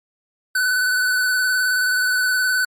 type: tone with vibrato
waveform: square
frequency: 1500 Hz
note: F#6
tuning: 23 cents sharp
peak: -17 dBFS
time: 0.55-2.65 s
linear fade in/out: 5 ms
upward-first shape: square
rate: 19 Hz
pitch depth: 21 cents each way
effects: MP3 64 kbps